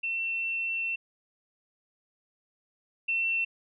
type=tone pair in turn; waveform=sine; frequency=2698 / 2698 Hz; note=E7 / E7; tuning=+40 / +40 cents; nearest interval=unison; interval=0 cents; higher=neither; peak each=-28 / -25 dBFS; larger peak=second; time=0.03-0.96 / 3.08-3.45 s; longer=first; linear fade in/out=10 ms; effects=none